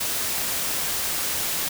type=noise; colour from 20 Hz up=white; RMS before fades=-26 dBFS; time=0-1.69 s; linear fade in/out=10 ms; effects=none